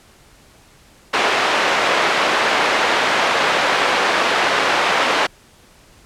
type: band-pass noise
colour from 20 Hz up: pink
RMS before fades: -17 dBFS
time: 1.13-5.27 s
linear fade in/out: 10 ms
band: 560 to 3000 Hz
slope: 12 dB/octave
effects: pink hiss -49 dBFS RMS until 6.05 s + low-pass 11000 Hz 12 dB/octave